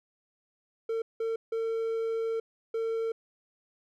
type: tone bursts at uneven times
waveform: triangle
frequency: 452.2 Hz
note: A4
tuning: 47 cents sharp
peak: -26 dBFS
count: 4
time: 0.89-1.02 / 1.2-1.36 / 1.52-2.4 / 2.74-3.12 s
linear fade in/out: 5 ms
effects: none